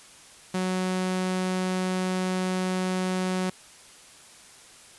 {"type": "tone", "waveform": "sawtooth", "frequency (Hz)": 185, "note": "F#3", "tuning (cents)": 0, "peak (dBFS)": -21, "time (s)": [0.54, 3.5], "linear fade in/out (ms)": 5, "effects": ["white hiss -50 dBFS RMS until 4.98 s", "resampled to 24000 Hz"]}